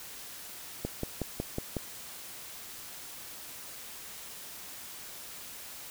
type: click train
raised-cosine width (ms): 2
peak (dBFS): -18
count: 6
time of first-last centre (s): 0.85-1.767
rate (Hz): 5.45
effects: white hiss -45 dBFS RMS until 5.9 s